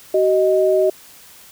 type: tone pair together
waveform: sine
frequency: 378.9 / 623.4 Hz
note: F#4 / D#5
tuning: +41 / +3 cents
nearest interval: major sixth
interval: 862 cents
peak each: -15 dBFS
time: 0.14-0.9 s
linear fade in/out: 5 ms
effects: white hiss -44 dBFS RMS until 1.51 s